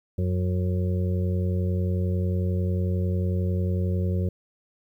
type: harmonic tone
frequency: 91.1 Hz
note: F#2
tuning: 26 cents flat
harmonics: 1 / 2 / 4 / 5 / 6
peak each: -23 / -29 / -35 / -37 / -39 dBFS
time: 0.18-4.29 s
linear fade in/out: 5 ms
effects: 10-bit